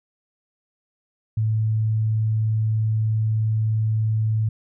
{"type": "tone", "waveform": "sine", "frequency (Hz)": 109.6, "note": "A2", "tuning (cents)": -6, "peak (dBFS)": -18, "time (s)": [1.37, 4.49], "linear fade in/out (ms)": 5, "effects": []}